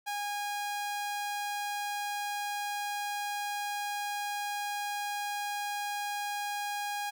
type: tone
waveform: sawtooth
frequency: 820 Hz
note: G#5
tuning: 22 cents flat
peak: -29 dBFS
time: 0.06-7.11 s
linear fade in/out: 20 ms
effects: none